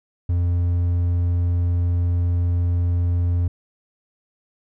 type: tone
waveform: triangle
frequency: 87.31 Hz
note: F2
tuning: in tune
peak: -15 dBFS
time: 0.29-3.48 s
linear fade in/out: 5 ms
effects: none